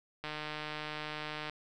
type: click train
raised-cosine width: 0.3 ms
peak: -23 dBFS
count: 192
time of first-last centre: 0.24-1.497 s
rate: 152 Hz
effects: none